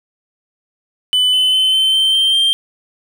triangle tone with pitch steps, 3000 / 3028 / 3056 / 3084 / 3113 / 3142 / 3171 Hz, F#7 / F#7 / G7 / G7 / G7 / G7 / G7, +23 / +39 / -45 / -29 / -13 / +3 / +19 cents, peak -9 dBFS, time 1.13-2.53 s, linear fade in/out 0 ms, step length 200 ms, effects none

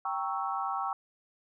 sine chord, G diminished seventh, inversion none, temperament equal, 784 / 932.3 / 1108.7 / 1318.5 Hz, G5 / Bb5 / Db6 / Fb6, 0 / 0 / 0 / 0 cents, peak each -34 / -38 / -35 / -36 dBFS, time 0.05-0.93 s, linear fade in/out 2 ms, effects none

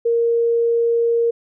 sine tone, 466.2 Hz, A#4, in tune, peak -14 dBFS, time 0.05-1.31 s, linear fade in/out 10 ms, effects none

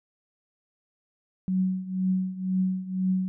sine tone with tremolo, 186.6 Hz, F#3, 15 cents sharp, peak -20 dBFS, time 1.48-3.28 s, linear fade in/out 0 ms, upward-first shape triangle, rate 2 Hz, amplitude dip 85%, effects none

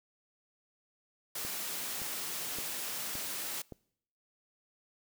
white high-pass noise, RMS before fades -38 dBFS, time 1.35-3.62 s, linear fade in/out 5 ms, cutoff 150 Hz, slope 12 dB/octave
click train, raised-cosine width 2 ms, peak -30 dBFS, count 5, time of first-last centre 1.45-3.723 s, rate 1.76 Hz
effects noise-tail reverb RT60 0.7 s tail -25 dB re dry

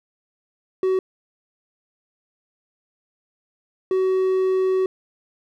triangle tone pair in turn, 376.2 / 376.2 Hz, F#4 / F#4, +29 / +29 cents, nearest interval unison, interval 0 cents, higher neither, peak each -15 / -15 dBFS, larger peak neither, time 0.83-0.99 / 3.91-4.86 s, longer second, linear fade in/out 2 ms, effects none

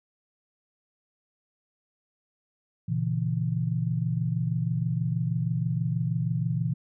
sine chord, A# diminished, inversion none, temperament equal with one note detuned, 118.51 / 138.59 / 164.81 Hz, A#2 / C#3 / E3, +29 / 0 / 0 cents, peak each -28 / -31 / -28 dBFS, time 2.88-6.74 s, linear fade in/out 10 ms, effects none

